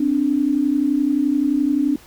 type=tone pair together; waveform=sine; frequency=261.6 / 293.2 Hz; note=C4 / D4; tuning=0 / -3 cents; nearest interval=major second; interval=197 cents; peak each=-20 / -17 dBFS; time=0-1.96 s; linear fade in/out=5 ms; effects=pink hiss -47 dBFS RMS until 2.06 s